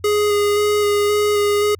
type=tone with vibrato; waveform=square; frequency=414 Hz; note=G#4; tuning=5 cents flat; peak=-15 dBFS; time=0.04-1.75 s; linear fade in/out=5 ms; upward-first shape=square; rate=1.9 Hz; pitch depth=11 cents each way; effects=added 90 Hz sine -39 dBFS peak until 1.79 s